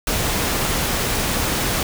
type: noise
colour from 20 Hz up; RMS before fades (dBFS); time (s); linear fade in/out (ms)
pink; -21; 0.07-1.83; 2
effects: none